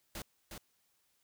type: noise with echo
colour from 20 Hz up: pink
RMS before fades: -43 dBFS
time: 0.15-0.22 s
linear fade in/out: 2 ms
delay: 360 ms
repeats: 1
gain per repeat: -4 dB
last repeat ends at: 0.58 s
effects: white hiss -75 dBFS RMS until 1.23 s